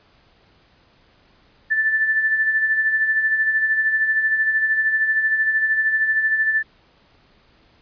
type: tone with tremolo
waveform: sine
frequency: 1760 Hz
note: A6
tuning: in tune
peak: -14 dBFS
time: 1.7-6.63 s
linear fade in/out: 20 ms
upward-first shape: sine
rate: 13 Hz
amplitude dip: 50%
effects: pink hiss -56 dBFS RMS until 7.81 s + resampled to 11025 Hz